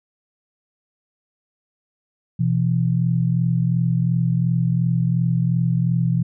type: tone pair together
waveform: sine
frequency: 125.1 / 167.9 Hz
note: B2 / E3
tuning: +23 / +32 cents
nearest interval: perfect fourth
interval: 509 cents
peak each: -19 dBFS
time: 2.39-6.23 s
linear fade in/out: 10 ms
effects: none